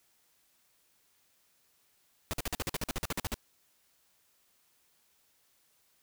pink noise bursts, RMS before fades -33 dBFS, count 15, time 2.31-3.342 s, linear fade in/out 0 ms, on 24 ms, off 48 ms, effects white hiss -70 dBFS RMS until 6.02 s

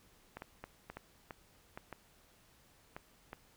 clicks, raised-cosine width 0.5 ms, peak -29 dBFS, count 10, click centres 0.37 / 0.421 / 0.64 / 0.9 / 0.97 / 1.308 / 1.775 / 1.927 / 2.965 / 3.331 s, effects pink hiss -66 dBFS RMS until 3.56 s

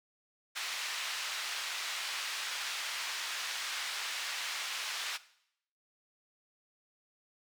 white band-pass noise, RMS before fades -38 dBFS, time 0.55-5.18 s, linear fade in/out 20 ms, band 1200 to 4200 Hz, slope 12 dB/octave, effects noise-tail reverb RT60 0.7 s tail -17 dB re dry

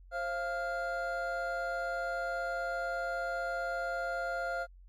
triangle tone cluster, 532 / 687 / 1404 Hz, C5 / F5 / F6, +29 / -29 / +9 cents, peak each -37 / -34 / -35 dBFS, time 0.11-4.67 s, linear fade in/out 50 ms, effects added 45 Hz sine -52 dBFS peak until 4.88 s + AAC 64 kbps

